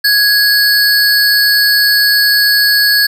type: tone pair together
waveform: square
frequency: 1661.2 / 4435 Hz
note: G#6 / C#8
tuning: 0 / 0 cents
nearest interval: octave + perfect fourth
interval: 1700 cents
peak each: -11 dBFS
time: 0.04-3.07 s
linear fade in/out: 10 ms
effects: none